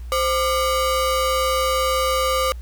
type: ring-modulated tone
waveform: 45% pulse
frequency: 858 Hz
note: A5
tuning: 44 cents flat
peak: -15 dBFS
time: 0.12-2.52 s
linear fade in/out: 0 ms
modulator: 337 Hz
effects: added 60 Hz sine -30 dBFS peak until 2.61 s + pink hiss -54 dBFS RMS until 2.61 s